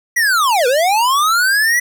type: linear two-way sweep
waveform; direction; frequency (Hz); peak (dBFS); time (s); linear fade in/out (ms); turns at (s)
square; down then up; 1975.5 to 471.7 to 1975.5; -12; 0.16-1.8; 10; 0.67
effects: none